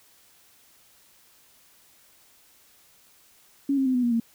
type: tone with pitch steps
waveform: sine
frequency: 278.4 / 268 / 258 / 248.3 / 239 / 230.1 Hz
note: C#4 / C4 / C4 / B3 / A#3 / A#3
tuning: +8 / +42 / -24 / +9 / +43 / -22 cents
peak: -20 dBFS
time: 3.69-4.2 s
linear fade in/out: 5 ms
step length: 85 ms
effects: white hiss -58 dBFS RMS until 4.34 s